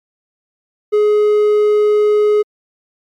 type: tone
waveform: triangle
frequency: 420.1 Hz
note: G#4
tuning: 20 cents sharp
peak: -7 dBFS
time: 0.92-2.43 s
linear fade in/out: 20 ms
effects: MP3 96 kbps